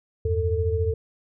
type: tone cluster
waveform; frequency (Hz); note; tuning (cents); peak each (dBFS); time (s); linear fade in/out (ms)
sine; 82.6 / 96.7 / 445.5; E2 / G2 / A4; +4 / -23 / +22; -24 / -27 / -25; 0.25-0.94; 5
effects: none